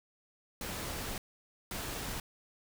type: noise bursts at uneven times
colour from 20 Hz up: pink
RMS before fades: -39 dBFS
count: 2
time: 0.61-1.18 / 1.71-2.2 s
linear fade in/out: 2 ms
effects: none